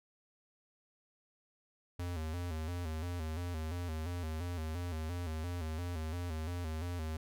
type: tone with vibrato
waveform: square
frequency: 83.4 Hz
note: E2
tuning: 21 cents sharp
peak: -37 dBFS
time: 1.99-7.17 s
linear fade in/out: 5 ms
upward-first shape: square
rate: 2.9 Hz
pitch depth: 95 cents each way
effects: none